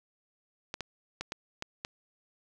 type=clicks; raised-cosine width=0.2 ms; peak=-18 dBFS; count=6; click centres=0.741 / 0.807 / 1.21 / 1.321 / 1.624 / 1.849 s; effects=none